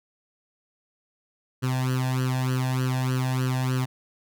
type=tone with flanger; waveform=sawtooth; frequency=128.8 Hz; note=C3; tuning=27 cents flat; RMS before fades=-25 dBFS; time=1.62-3.86 s; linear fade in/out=20 ms; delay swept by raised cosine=0.67 to 1.18 ms; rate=3.3 Hz; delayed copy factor=+0.9; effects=none